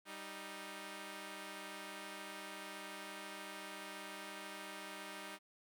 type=tone pair together; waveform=5% pulse; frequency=196 / 311.1 Hz; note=G3 / D#4; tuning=0 / 0 cents; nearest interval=minor sixth; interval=800 cents; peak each=-39 / -37 dBFS; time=0.05-5.39 s; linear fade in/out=50 ms; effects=none